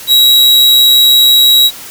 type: tone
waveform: 45% pulse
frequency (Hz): 3858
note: B7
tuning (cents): -41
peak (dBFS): -4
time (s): 0.07-1.71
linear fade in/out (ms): 50
effects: white hiss -29 dBFS RMS until 1.9 s